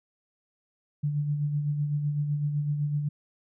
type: tone with tremolo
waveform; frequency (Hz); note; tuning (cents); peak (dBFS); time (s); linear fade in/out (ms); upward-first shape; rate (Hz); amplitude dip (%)
sine; 146.83; D3; 0; -23; 1.03-3.09; 10; sine; 7.9; 45
effects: none